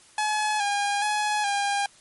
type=tone with pitch steps; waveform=sawtooth; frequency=850 / 811 / 842 / 806 Hz; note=G#5 / G#5 / G#5 / G5; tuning=+40 / -41 / +24 / +48 cents; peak=-19 dBFS; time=0.18-1.86 s; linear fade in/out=2 ms; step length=420 ms; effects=white hiss -54 dBFS RMS until 2 s + MP3 48 kbps